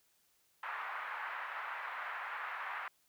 pink band-pass noise, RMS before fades -42 dBFS, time 0.63-2.88 s, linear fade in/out 2 ms, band 930 to 2000 Hz, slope 24 dB/octave, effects white hiss -73 dBFS RMS until 3.08 s

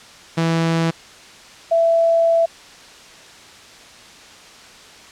sawtooth / sine tone pair in turn, 164.81 / 665.4 Hz, E3 / E5, 0 / +16 cents, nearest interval 2 octaves, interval 2416 cents, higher second, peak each -12 dBFS, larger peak neither, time 0.37-0.91 / 1.71-2.46 s, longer second, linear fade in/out 10 ms, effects white hiss -42 dBFS RMS until 5.11 s + low-pass 6000 Hz 12 dB/octave

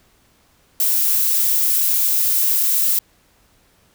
violet noise, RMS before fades -17 dBFS, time 0.8-2.99 s, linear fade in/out 2 ms, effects pink hiss -57 dBFS RMS until 3.94 s

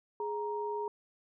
sine tone pair together, 417.3 / 936.8 Hz, G#4 / A#5, +8 / +8 cents, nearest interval octave + major second, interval 1400 cents, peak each -35 / -36 dBFS, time 0.2-0.88 s, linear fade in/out 2 ms, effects none

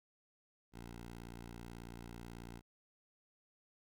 10% pulse tone, 58.27 Hz, A#1, in tune, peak -40 dBFS, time 0.72-2.62 s, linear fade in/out 50 ms, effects none

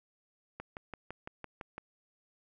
click train, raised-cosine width 0.5 ms, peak -26 dBFS, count 8, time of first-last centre 0.6-1.78 s, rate 5.93 Hz, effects none

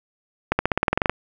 accelerating click train, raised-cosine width 0.5 ms, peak -3 dBFS, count 12, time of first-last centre 0.52-1.096 s, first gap 70 ms, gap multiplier 0.94, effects none

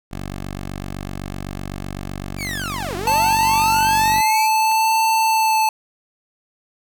10% pulse tone, 47.89 Hz, G1, 40 cents flat, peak -19 dBFS, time 0.11-4.21 s, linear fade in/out 10 ms
sawtooth linear two-way sweep, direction down then up, 2405 to 329.6 to 2405 Hz, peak -22 dBFS, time 2.37-4.49 s, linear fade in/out 50 ms, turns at 2.96 s
square tone with vibrato, 880 Hz, A5, in tune, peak -15 dBFS, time 3.07-5.69 s, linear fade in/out 2 ms, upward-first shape sine, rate 0.62 Hz, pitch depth 18 cents each way
click, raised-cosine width 0.3 ms, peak -21 dBFS, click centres 4.715 s
effects none

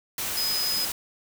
sine tone in noise, 5030 Hz, D#8, 18 cents sharp, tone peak -25 dBFS, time 0.37-0.85 s, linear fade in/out 2 ms, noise white, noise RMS -30 dBFS, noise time 0.18-0.92 s, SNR +2 dB, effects none

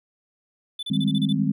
triangle tone bursts, 3500 Hz, A7, 10 cents flat, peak -27 dBFS, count 8, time 0.79-1.326 s, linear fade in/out 5 ms, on 39 ms, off 32 ms
sine chord, Ab major seventh, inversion second, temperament equal, 155.56 / 196 / 207.7 / 261.6 Hz, Eb3 / G3 / Ab3 / C4, 0 / 0 / 0 / 0 cents, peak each -25 dBFS, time 0.9-1.52 s, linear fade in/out 10 ms
effects none

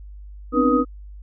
sine tone cluster, 253.8 / 267 / 303.7 / 483.6 / 1253 Hz, B3 / C4 / D#4 / B4 / D#6, +47 / +35 / -42 / -36 / +12 cents, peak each -21 dBFS, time 0.52-0.85 s, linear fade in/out 50 ms, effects added 50 Hz sine -36 dBFS peak until 1.22 s

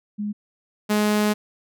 sine / sawtooth tone pair in turn, 207.7 / 210.2 Hz, G#3 / G#3, 0 / +21 cents, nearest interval unison, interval 21 cents, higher second, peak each -24 / -14 dBFS, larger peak second, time 0.18-0.33 / 0.89-1.34 s, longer second, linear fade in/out 20 ms, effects none

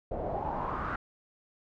pink noise with low-pass filter sweep, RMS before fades -34 dBFS, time 0.11-0.96 s, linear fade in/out 5 ms, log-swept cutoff 580 to 1400 Hz, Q 5, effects none

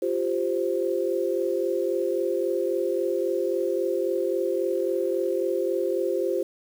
sine chord, F suspended second, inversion none, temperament just, 349.2 / 392.9 / 523.8 Hz, F4 / G4 / C5, 0 / +4 / +2 cents, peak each -27 dBFS, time 0.02-6.43 s, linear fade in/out 5 ms, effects 8-bit

